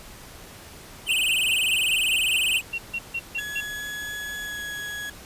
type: tone with vibrato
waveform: square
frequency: 2794 Hz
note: F7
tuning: in tune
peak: -21 dBFS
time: 1.06-2.62 s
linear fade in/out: 50 ms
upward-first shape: sine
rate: 20 Hz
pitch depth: 200 cents each way
type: tone bursts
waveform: sine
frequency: 2738 Hz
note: F7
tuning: 35 cents flat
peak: -25 dBFS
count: 13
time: 1.08-3.608 s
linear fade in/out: 10 ms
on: 56 ms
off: 150 ms
type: tone with pitch glide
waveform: 35% pulse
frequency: 1688 to 1672.5 Hz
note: G#6 to G#6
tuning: +28 to +12 cents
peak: -29 dBFS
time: 3.38-5.1 s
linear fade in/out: 5 ms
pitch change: -16 cents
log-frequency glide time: 4.41-4.61 s
effects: pink hiss -44 dBFS RMS until 5.25 s + resampled to 32000 Hz